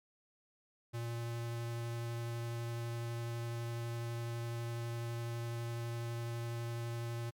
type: tone with vibrato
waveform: square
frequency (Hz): 117.3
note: A#2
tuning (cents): +11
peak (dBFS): -38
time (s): 0.93-7.31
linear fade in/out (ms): 20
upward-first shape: sine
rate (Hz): 12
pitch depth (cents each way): 8
effects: MP3 96 kbps